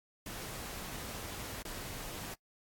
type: noise with dropouts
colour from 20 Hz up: pink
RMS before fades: -43 dBFS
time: 0.26-2.34 s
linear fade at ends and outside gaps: 2 ms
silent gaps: 1.622-1.651 s
effects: noise-tail reverb RT60 0.1 s tail -22 dB re dry + AAC 64 kbps